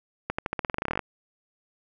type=accelerating click train; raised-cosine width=0.5 ms; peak=-12 dBFS; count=17; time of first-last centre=0.3-0.992 s; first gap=85 ms; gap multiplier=0.9; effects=none